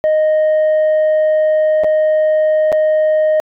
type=tone with dropouts; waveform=sine; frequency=620 Hz; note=D#5; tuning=6 cents flat; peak=-7 dBFS; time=0.04-3.4 s; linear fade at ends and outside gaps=0 ms; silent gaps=1.836-1.844 / 2.719-2.726 s; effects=tanh soft clip ceiling -9 dBFS